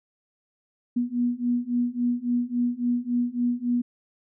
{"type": "beating tone pair", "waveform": "sine", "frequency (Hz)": [240.7, 244.3], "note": ["B3", "B3"], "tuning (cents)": [-44, -19], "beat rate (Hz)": 3.6, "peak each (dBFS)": [-26, -25], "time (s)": [0.96, 3.82], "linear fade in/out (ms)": 10, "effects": []}